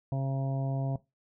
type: harmonic tone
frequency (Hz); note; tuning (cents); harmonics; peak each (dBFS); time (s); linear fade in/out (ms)
135.2; C#3; -43; 1 / 2 / 3 / 4 / 5 / 6 / 7; -28 / -39 / -48 / -43 / -40 / -52 / -48; 0.12-0.96; 2
effects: noise-tail reverb RT60 0.2 s tail -18 dB re dry